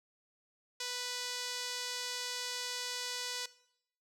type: tone with band-pass filter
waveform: sawtooth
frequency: 493.9 Hz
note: B4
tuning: in tune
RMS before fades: -39 dBFS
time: 0.8-3.46 s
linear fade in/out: 5 ms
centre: 5100 Hz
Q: 1.4
effects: noise-tail reverb RT60 0.7 s tail -18 dB re dry